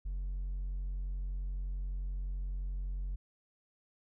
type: tone with hard clipping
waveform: sine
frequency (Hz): 45.8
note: F#1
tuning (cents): -17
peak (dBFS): -35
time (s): 0.05-3.16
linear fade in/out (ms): 10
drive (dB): 2
effects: none